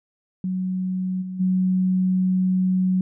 sine tone with level steps, 185.4 Hz, F#3, 4 cents sharp, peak -22 / -28 / -17 dBFS, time 0.44-3.01 s, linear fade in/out 2 ms, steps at 1.21 / 1.39 s, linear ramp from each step 20 ms, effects none

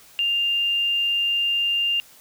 sine tone, 2798 Hz, F7, 3 cents sharp, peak -19 dBFS, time 0.19-2 s, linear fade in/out 0 ms, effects white hiss -50 dBFS RMS until 2.2 s

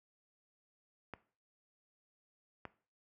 clicks, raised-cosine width 0.5 ms, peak -28 dBFS, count 2, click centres 1.137 / 2.653 s, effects noise-tail reverb RT60 0.4 s tail -17 dB re dry + high-pass 60 Hz 12 dB/octave

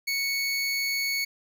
25% pulse tone, 2217 Hz, C#7, in tune, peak -22 dBFS, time 0.07-1.25 s, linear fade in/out 10 ms, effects none

